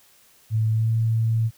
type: tone with pitch glide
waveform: sine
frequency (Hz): 110.2 to 112.84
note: A2 to A2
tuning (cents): +3 to +44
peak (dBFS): -18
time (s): 0.5-1.51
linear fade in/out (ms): 50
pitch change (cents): +41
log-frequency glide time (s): 0.72-0.9
effects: white hiss -56 dBFS RMS until 1.57 s